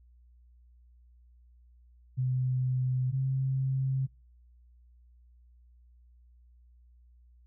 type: tone pair in turn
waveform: sine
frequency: 128 / 132.93 Hz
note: C3 / C3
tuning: -38 / +28 cents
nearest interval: minor second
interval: 66 cents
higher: second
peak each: -26 dBFS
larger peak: neither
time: 2.17-3.12 / 3.12-4.07 s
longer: neither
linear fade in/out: 20 ms
effects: noise-tail reverb RT60 0.3 s tail -26 dB re dry + added 60 Hz sine -56 dBFS peak until 7.46 s